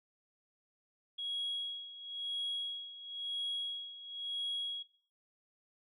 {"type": "tone with tremolo", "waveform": "sine", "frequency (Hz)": 3314, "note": "G#7", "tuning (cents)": -4, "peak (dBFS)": -33, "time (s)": [1.18, 4.83], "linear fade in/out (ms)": 10, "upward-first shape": "sine", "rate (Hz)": 0.98, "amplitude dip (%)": 80, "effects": ["noise-tail reverb RT60 0.5 s tail -17 dB re dry", "tanh soft clip ceiling -31 dBFS"]}